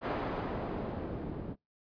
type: noise with low-pass filter sweep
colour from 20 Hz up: white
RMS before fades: -37 dBFS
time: 0.01-1.56 s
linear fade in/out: 50 ms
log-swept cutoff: 1000 to 290 Hz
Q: 0.75
effects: noise-tail reverb RT60 0.2 s tail -26 dB re dry + resampled to 11025 Hz